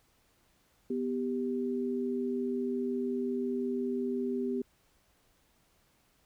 sine tone pair together, 247.9 / 393.5 Hz, B3 / G4, +7 / +7 cents, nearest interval minor sixth, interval 800 cents, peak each -32 / -33 dBFS, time 0.9-4.62 s, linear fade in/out 5 ms, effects pink hiss -69 dBFS RMS until 6.25 s

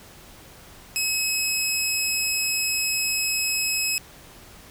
15% pulse tone, 2565 Hz, E7, 48 cents flat, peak -15 dBFS, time 0.96-3.98 s, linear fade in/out 0 ms, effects pink hiss -47 dBFS RMS until 4.7 s

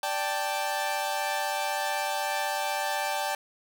sawtooth chord, D suspended fourth, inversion none, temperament equal, 587.3 / 784 / 880 Hz, D5 / G5 / A5, 0 / 0 / 0 cents, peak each -30 / -27 / -28 dBFS, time 0.03-3.35 s, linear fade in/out 2 ms, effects none

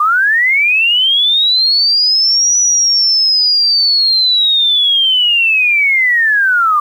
sine linear two-way sweep, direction up then down, 1173 to 5920 to 1173 Hz, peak -8 dBFS, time 0-6.8 s, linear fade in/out 5 ms, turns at 2.58 s, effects 7-bit

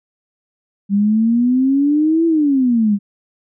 sine exponential two-way sweep, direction up then down, 196.7 to 335.5 to 196.7 Hz, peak -11 dBFS, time 0.89-2.99 s, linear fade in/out 50 ms, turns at 2.26 s, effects none

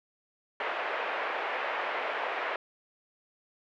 pink band-pass noise, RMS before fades -33 dBFS, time 0.6-2.56 s, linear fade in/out 2 ms, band 500 to 2500 Hz, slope 24 dB/octave, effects none

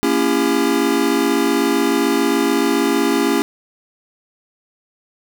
square chord, A# diminished seventh, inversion none, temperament just, 233.1 / 279.7 / 335.6 / 402.8 Hz, A#3 / C#4 / E4 / G4, 0 / +16 / +31 / +47 cents, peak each -23 / -19 / -21 / -21 dBFS, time 0.03-3.42 s, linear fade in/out 0 ms, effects none

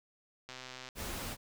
click train, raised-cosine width 0.2 ms, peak -28 dBFS, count 52, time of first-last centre 0.49-0.888 s, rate 128 Hz
pink noise, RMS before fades -40 dBFS, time 0.95-1.37 s, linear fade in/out 50 ms
effects none

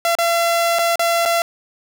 sawtooth tone with dropouts, 679 Hz, F5, 49 cents flat, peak -11 dBFS, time 0.05-1.42 s, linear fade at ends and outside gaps 1 ms, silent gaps 0.152-0.186 / 0.787-0.791 / 0.957-0.994 / 1.253-1.258 s, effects none

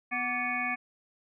harmonic tone with a mistuned harmonic, 246.9 Hz, B3, in tune, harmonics 1 / 3 / 5 / 7 / 9 / 10, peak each -39 / -36 / -38 / -36 / -32 / -37 dBFS, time 0.11-0.76 s, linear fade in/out 20 ms, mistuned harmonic 5, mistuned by -110 cents, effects none

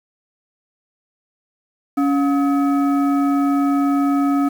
sine tone with frequency modulation, 280 Hz, C#4, 18 cents sharp, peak -14 dBFS, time 1.97-4.49 s, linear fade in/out 10 ms, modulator 994 Hz, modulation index 0.55, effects 7-bit

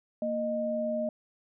sine tone pair together, 231.6 / 617.1 Hz, A#3 / D#5, -11 / -14 cents, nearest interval octave + perfect fourth, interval 1697 cents, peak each -33 / -29 dBFS, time 0.22-1.09 s, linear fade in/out 2 ms, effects none

